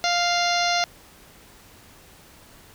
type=harmonic tone with a mistuned harmonic; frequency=698.5 Hz; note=F5; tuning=in tune; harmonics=1 / 2 / 3 / 4 / 5 / 6 / 7 / 8 / 9; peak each=-23 / -28 / -28 / -32 / -31 / -28 / -33 / -32 / -35 dBFS; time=0.04-0.84 s; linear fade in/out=0 ms; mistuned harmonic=7; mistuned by=+23 cents; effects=pink hiss -50 dBFS RMS until 2.74 s